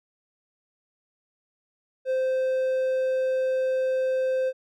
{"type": "tone", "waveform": "triangle", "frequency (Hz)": 520, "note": "C5", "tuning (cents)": -11, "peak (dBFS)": -20, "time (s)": [2.05, 4.53], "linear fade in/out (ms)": 50, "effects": []}